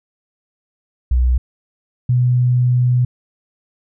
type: tone pair in turn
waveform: sine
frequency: 62.1 / 124.2 Hz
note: B1 / B2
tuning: +10 / +10 cents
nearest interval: octave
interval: 1200 cents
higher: second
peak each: -11 dBFS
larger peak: neither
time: 1.11-1.38 / 2.09-3.05 s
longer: second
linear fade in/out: 5 ms
effects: none